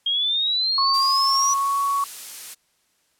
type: exponential sweep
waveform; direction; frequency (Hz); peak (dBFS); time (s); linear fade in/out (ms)
sine; up; 3222 to 5920; -19; 0.06-1.54; 5
type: tone with pitch glide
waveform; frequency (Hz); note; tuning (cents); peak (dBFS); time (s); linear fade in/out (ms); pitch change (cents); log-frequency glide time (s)
sine; 1089 to 1117; C#6 to C#6; -31 to +13; -19; 0.78-2.04; 2; +44; 1.34-1.79
type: noise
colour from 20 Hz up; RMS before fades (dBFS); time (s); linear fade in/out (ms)
blue; -33; 0.93-2.55; 20
effects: white hiss -66 dBFS RMS until 3.19 s + low-pass 11000 Hz 12 dB/octave